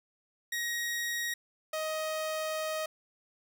sawtooth tone pair in turn, 1888 / 627.1 Hz, A#6 / D#5, +22 / +13 cents, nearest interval octave + perfect fifth, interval 1909 cents, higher first, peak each -28 dBFS, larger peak neither, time 0.52-1.34 / 1.73-2.86 s, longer second, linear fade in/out 5 ms, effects none

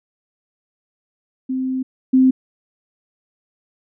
sine tone pair in turn, 260 / 260 Hz, C4 / C4, -11 / -11 cents, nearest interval unison, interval 0 cents, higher neither, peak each -19 / -9 dBFS, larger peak second, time 1.49-1.83 / 2.13-2.31 s, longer first, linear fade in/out 10 ms, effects none

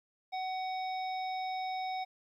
harmonic tone, 750 Hz, F#5, 23 cents sharp, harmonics 1 / 3 / 5 / 7, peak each -34 / -44 / -48 / -51 dBFS, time 0.32-2.05 s, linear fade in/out 20 ms, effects 12-bit

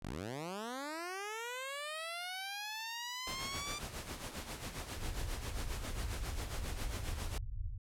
10% pulse linear sweep, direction up, 35 to 1189 Hz, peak -32 dBFS, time 0.02-3.79 s, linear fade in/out 10 ms
pink noise with tremolo, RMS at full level -42 dBFS, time 3.27-7.38 s, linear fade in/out 2 ms, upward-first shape sine, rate 7.4 Hz, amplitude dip 60%
pink low-pass noise, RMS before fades -41 dBFS, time 4.96-7.78 s, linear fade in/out 5 ms, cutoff 110 Hz, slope 48 dB/octave
effects low-pass 12000 Hz 12 dB/octave

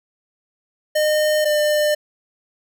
square tone pair in turn, 610 / 600.6 Hz, D#5 / D5, -34 / +39 cents, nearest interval unison, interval 27 cents, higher first, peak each -16 / -16 dBFS, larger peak neither, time 0.95-1.45 / 1.45-1.95 s, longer neither, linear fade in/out 10 ms, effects none

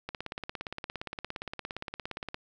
click train, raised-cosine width 0.3 ms, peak -20 dBFS, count 40, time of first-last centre 0.09-2.344 s, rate 17.3 Hz, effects none

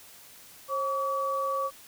sine tone pair together, 538.5 / 1141 Hz, C5 / C#6, +50 / +50 cents, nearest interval octave + minor second, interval 1300 cents, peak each -31 / -28 dBFS, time 0.68-1.71 s, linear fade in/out 50 ms, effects white hiss -51 dBFS RMS until 1.87 s

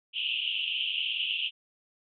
pink band-pass noise, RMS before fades -31 dBFS, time 0.13-1.51 s, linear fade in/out 50 ms, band 2700 to 3200 Hz, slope 96 dB/octave, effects none

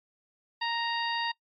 harmonic tone, 932.3 Hz, A#5, in tune, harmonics 1 / 2 / 3 / 4 / 5, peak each -31 / -34 / -36 / -37 / -38 dBFS, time 0.61-1.32 s, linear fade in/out 10 ms, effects noise-tail reverb RT60 0.1 s tail -23 dB re dry + MP3 64 kbps

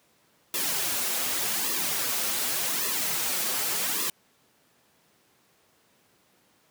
white noise with flanger, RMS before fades -28 dBFS, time 0.54-4.1 s, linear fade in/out 2 ms, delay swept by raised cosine 1.3 to 6.9 ms, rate 0.86 Hz, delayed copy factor -0.8, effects pink hiss -64 dBFS RMS until 6.7 s + high-pass 150 Hz 12 dB/octave

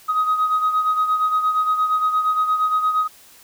sine beating tone pair, 1256 / 1264.6 Hz, D#6 / D#6, +16 / +28 cents, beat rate 8.6 Hz, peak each -16 / -23 dBFS, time 0.08-3.08 s, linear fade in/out 20 ms, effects tanh soft clip ceiling -12 dBFS + white hiss -48 dBFS RMS until 3.43 s

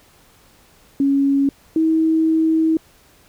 sine tone pair in turn, 277.2 / 320.5 Hz, C#4 / E4, 0 / -49 cents, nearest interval minor third, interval 251 cents, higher second, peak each -13 dBFS, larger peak neither, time 1-1.49 / 1.76-2.77 s, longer second, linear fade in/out 2 ms, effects pink hiss -52 dBFS RMS until 3.28 s

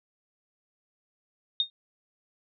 sine tone with exponential decay, 3688 Hz, A#7, 19 cents flat, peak -18 dBFS, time 1.6-1.7 s, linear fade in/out 1 ms, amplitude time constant 21 ms, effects none

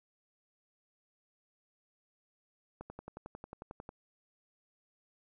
click train, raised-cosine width 1 ms, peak -30 dBFS, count 13, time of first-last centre 2.81-3.891 s, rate 11.1 Hz, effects none

